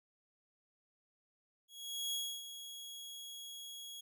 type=tone with ADSR envelope; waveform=sawtooth; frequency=3322 Hz; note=G#7; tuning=in tune; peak=-32 dBFS; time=1.68-4.01 s; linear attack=450 ms; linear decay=290 ms; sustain=-11 dB; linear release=9 ms; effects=none